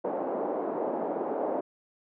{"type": "band-pass noise", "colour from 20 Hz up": "white", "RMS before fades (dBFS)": -31, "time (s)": [0.04, 1.61], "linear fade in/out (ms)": 10, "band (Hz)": [260, 740], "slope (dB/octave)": 24, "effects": []}